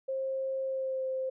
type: tone with pitch glide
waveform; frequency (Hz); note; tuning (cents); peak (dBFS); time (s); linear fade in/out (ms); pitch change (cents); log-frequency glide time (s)
sine; 532 to 523.5; C5 to C5; +29 to +1; -30; 0.08-1.3; 10; -28; 0.64-1.06
effects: none